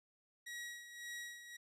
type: tone with tremolo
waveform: sawtooth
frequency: 1910 Hz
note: A#6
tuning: 42 cents sharp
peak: -40 dBFS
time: 0.46-1.57 s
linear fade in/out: 10 ms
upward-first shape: sine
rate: 1.8 Hz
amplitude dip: 65%
effects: low-pass 12000 Hz 12 dB/octave